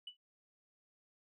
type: tone with exponential decay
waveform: sine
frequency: 2965 Hz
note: F#7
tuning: 3 cents sharp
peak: -40 dBFS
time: 0.07-0.17 s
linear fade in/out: 5 ms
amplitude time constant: 21 ms
effects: noise-tail reverb RT60 0.1 s tail -20 dB re dry + tanh soft clip ceiling -38 dBFS